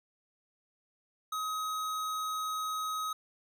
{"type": "tone with hard clipping", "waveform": "sine", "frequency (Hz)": 1266, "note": "D#6", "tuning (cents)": 30, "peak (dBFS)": -34, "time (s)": [1.32, 3.13], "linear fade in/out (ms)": 5, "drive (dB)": 18, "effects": []}